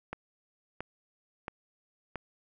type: click train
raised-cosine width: 0.5 ms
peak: -21 dBFS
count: 4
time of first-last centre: 0.13-2.157 s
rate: 1.48 Hz
effects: none